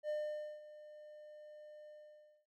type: tone with ADSR envelope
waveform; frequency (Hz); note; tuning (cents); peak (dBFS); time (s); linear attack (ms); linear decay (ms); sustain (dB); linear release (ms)
triangle; 603; D5; +46; -33; 0.03-2.46; 62; 510; -17; 580
effects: none